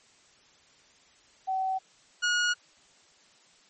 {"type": "tone pair in turn", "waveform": ["sine", "sawtooth"], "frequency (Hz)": [760, 1445.1], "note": ["F#5", "F#6"], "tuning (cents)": [46, -41], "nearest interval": "major seventh", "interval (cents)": 1113, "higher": "second", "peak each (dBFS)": [-26, -20], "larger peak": "second", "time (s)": [[1.47, 1.79], [2.22, 2.54]], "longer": "neither", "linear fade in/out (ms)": 20, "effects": ["white hiss -60 dBFS RMS until 3.69 s", "MP3 32 kbps"]}